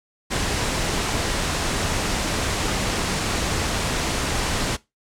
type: low-pass noise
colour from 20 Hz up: pink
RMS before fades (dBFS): -24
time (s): 0.3-4.77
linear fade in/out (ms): 20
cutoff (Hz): 9100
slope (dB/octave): 24
effects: noise-tail reverb RT60 0.2 s tail -19 dB re dry